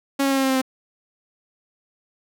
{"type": "tone with pitch steps", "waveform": "sawtooth", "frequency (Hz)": [275.9, 273.4, 270.8, 268.4, 265.9, 263.4, 261], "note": ["C#4", "C#4", "C#4", "C4", "C4", "C4", "C4"], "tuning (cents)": [-8, -24, -40, 44, 28, 12, -4], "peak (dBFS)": -14, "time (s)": [0.19, 0.617], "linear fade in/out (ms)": 10, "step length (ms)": 61, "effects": []}